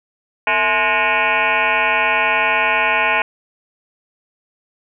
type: tone with frequency modulation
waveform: sine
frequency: 1648 Hz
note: G#6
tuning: 14 cents flat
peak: -13 dBFS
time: 0.47-3.22 s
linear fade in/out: 2 ms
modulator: 199 Hz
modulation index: 5.1
effects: none